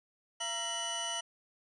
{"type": "tone cluster", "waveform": "25% pulse", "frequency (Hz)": [678, 938, 2967], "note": ["E5", "A#5", "F#7"], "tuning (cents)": [49, 11, 4], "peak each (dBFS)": [-38, -38, -32], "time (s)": [0.4, 1.21], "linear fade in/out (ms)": 10, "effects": ["resampled to 24000 Hz"]}